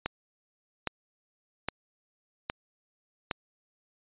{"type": "click train", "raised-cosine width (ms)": 0.3, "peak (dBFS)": -13, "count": 5, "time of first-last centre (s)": [0.06, 3.312], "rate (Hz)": 1.23, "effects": ["resampled to 8000 Hz"]}